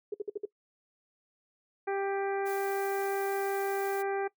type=tone bursts; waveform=sine; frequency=414.5 Hz; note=G#4; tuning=3 cents flat; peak=-30 dBFS; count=5; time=0.12-0.454 s; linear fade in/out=5 ms; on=22 ms; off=56 ms
type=harmonic tone; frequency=394.1 Hz; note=G4; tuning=9 cents sharp; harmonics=1 / 2 / 3 / 4 / 5 / 6; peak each=-31 / -34 / -44 / -41 / -46 / -48 dBFS; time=1.87-4.28 s; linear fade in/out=10 ms
type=noise; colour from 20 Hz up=blue; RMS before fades=-46 dBFS; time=2.45-4.03 s; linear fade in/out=20 ms
effects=noise-tail reverb RT60 0.1 s tail -20 dB re dry